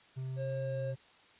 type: tone with pitch glide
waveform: triangle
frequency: 130.7 to 128.23 Hz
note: C3 to C3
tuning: -1 to -35 cents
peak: -34 dBFS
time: 0.16-0.96 s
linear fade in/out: 20 ms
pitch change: -34 cents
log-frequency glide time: 0.62-0.8 s
type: tone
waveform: triangle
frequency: 538 Hz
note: C5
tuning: 48 cents sharp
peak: -34 dBFS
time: 0.36-0.95 s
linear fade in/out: 50 ms
effects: white hiss -61 dBFS RMS until 1.39 s + resampled to 8000 Hz